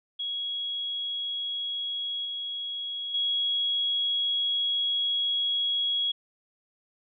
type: tone with level steps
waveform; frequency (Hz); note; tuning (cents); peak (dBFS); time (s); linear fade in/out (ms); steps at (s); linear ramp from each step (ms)
sine; 3322; G#7; 0; -29 / -31 / -24; 0.19-6.12; 10; 2.25 / 3.14; 5
effects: none